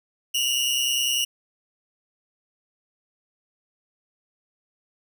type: tone pair together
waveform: sawtooth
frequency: 2803 / 2933 Hz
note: F7 / F#7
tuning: +6 / -16 cents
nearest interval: minor second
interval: 78 cents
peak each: -21 dBFS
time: 0.34-1.25 s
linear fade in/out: 10 ms
effects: none